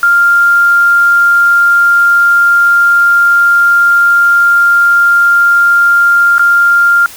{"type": "tone with dropouts", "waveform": "sine", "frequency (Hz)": 1396.9, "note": "F6", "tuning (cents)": 0, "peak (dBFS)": -4, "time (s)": [0.03, 7.06], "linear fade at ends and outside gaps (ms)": 1, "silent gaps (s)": [6.382, 6.394], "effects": ["white hiss -31 dBFS RMS until 7.16 s"]}